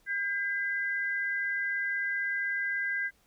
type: tone pair together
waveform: sine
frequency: 1604 / 2011 Hz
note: G6 / B6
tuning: +39 / +31 cents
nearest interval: major third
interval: 392 cents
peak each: -30 / -33 dBFS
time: 0.06-3.11 s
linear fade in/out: 50 ms
effects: pink hiss -67 dBFS RMS until 3.26 s